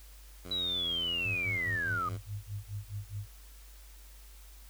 10% pulse tone with vibrato, 87.31 Hz, F2, in tune, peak -35 dBFS, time 0.44-2.18 s, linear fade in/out 20 ms, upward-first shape square, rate 1.3 Hz, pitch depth 37 cents each way
sine linear sweep, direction down, 3951 to 1200 Hz, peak -30 dBFS, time 0.51-2.09 s, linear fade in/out 5 ms
sine tone with tremolo, 102.3 Hz, G#2, 26 cents flat, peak -34 dBFS, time 1.25-3.28 s, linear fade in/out 5 ms, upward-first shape sine, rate 4.8 Hz, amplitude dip 100%
effects added 50 Hz sine -50 dBFS peak until 4.69 s + white hiss -58 dBFS RMS until 4.69 s

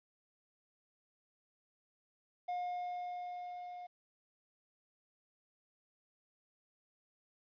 triangle tone with level ramp, 715 Hz, F5, 41 cents sharp, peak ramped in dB -33 to -43 dBFS, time 2.48-3.87 s, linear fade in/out 10 ms, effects resampled to 11025 Hz + 12-bit

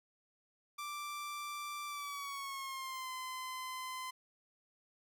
sawtooth tone with pitch glide, 1174.7 to 1028.6 Hz, D6 to C6, 0 to -30 cents, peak -37 dBFS, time 0.78-4.11 s, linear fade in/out 10 ms, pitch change -230 cents, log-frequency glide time 1.86-3.11 s, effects none

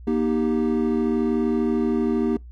triangle chord, Eb major, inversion second, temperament equal with one note detuned, 238.1 / 311.1 / 392 Hz, Bb3 / Eb4 / G4, +37 / 0 / 0 cents, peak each -20 / -23 / -23 dBFS, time 0.07-2.37 s, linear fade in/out 5 ms, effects noise-tail reverb RT60 0.2 s tail -26 dB re dry + added 60 Hz sine -38 dBFS peak until 2.51 s

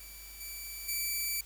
5% pulse tone with level steps, 2318 Hz, D7, 23 cents flat, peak -38 / -31 / -22 dBFS, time 0-1.41 s, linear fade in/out 5 ms, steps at 0.4 / 0.88 s, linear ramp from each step 10 ms, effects added 50 Hz sine -53 dBFS peak until 1.45 s + white hiss -55 dBFS RMS until 1.45 s

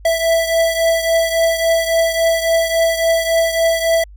square beating tone pair, 659.3 / 662.9 Hz, E5 / E5, 0 / +10 cents, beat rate 3.6 Hz, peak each -15 / -20 dBFS, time 0.05-4.04 s, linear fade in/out 5 ms, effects added 50 Hz sine -36 dBFS peak until 4.16 s

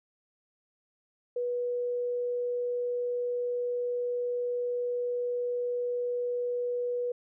sine tone, 487.8 Hz, B4, 21 cents flat, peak -28 dBFS, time 1.36-7.12 s, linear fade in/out 5 ms, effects none

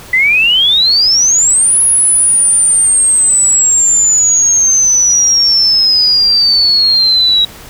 sine exponential two-way sweep, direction up then down, 1986 to 10548 to 3852 Hz, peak -6 dBFS, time 0.13-7.45 s, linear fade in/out 5 ms, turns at 1.81 s, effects pink hiss -33 dBFS RMS until 7.69 s

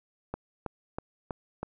click train, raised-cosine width 1 ms, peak -19 dBFS, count 5, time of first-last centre 0.34-1.63 s, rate 3.1 Hz, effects none

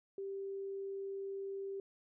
sine tone, 392 Hz, G4, in tune, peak -39 dBFS, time 0.18-1.8 s, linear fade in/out 2 ms, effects none

